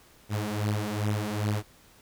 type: beating tone pair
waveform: sawtooth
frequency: 103.83 / 106.33 Hz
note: G#2 / G#2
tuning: 0 / +41 cents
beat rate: 2.5 Hz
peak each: -26 dBFS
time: 0.29-1.63 s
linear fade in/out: 50 ms
effects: pink hiss -57 dBFS RMS until 2.01 s